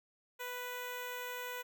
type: tone with notch filter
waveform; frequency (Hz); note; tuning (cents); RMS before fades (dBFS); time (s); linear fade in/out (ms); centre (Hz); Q
5% pulse; 493.9; B4; 0; -42; 0.39-1.63; 20; 4800; 0.53
effects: none